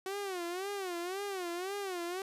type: tone with vibrato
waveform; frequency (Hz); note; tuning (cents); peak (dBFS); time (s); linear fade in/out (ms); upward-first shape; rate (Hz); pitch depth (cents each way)
sawtooth; 372.8; F#4; +13; -32; 0.06-2.22; 2; sine; 1.9; 150
effects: resampled to 32000 Hz